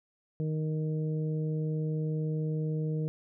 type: harmonic tone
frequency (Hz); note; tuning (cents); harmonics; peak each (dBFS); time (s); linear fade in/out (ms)
155.56; D#3; 0; 1 / 2 / 3 / 4; -29 / -40 / -38 / -52; 0.4-3.08; 0
effects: none